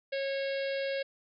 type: harmonic tone with a mistuned harmonic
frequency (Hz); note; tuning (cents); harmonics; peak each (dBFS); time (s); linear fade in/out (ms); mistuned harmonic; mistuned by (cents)
547; C#5; -23; 1 / 3 / 4 / 5 / 6 / 7 / 8 / 9; -31 / -41 / -43 / -45 / -47 / -48 / -49 / -50; 0.12-1.03; 10; 7; +20
effects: none